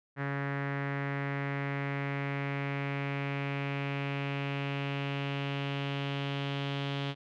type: tone with low-pass filter sweep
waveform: sawtooth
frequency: 140 Hz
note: C#3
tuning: 18 cents sharp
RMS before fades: -34 dBFS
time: 0.16-7.15 s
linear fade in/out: 50 ms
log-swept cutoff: 1800 to 3300 Hz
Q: 3.5
effects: none